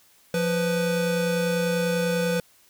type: tone pair together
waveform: square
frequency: 175.6 / 496.7 Hz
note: F3 / B4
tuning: +10 / +10 cents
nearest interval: octave + tritone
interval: 1800 cents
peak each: -26 / -25 dBFS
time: 0.34-2.4 s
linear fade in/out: 2 ms
effects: white hiss -58 dBFS RMS until 2.69 s